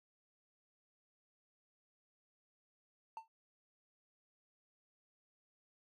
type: tone with exponential decay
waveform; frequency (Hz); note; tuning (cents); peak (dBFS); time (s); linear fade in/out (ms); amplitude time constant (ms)
triangle; 895; A5; +29; -38; 3.17-3.28; 1; 23
effects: AAC 64 kbps